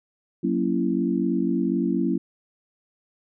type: chord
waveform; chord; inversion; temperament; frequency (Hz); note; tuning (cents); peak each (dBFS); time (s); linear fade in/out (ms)
sine; F# dominant seventh; none; equal with one note detuned; 185 / 233.1 / 277.2 / 334.6; F#3 / A#3 / C#4 / E4; 0 / 0 / 0 / +26; -26; 0.43-2.18; 10
effects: none